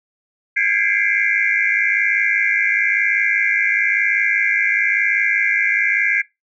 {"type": "tone cluster", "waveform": "sine", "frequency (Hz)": [1610, 1671, 2053, 2158, 2346], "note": ["G6", "G#6", "C7", "C#7", "D7"], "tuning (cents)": [46, 10, -33, -47, -2], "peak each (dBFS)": [-22, -22, -19, -20, -22], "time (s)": [0.56, 6.22], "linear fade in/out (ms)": 10, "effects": ["noise-tail reverb RT60 0.2 s tail -22 dB re dry", "tanh soft clip ceiling -3 dBFS"]}